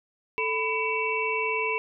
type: tone cluster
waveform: sine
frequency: 440.5 / 998 / 2265 / 2681 Hz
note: A4 / B5 / C#7 / E7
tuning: +2 / +18 / +37 / +29 cents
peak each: -30 dBFS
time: 0.38-1.78 s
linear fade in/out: 0 ms
effects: none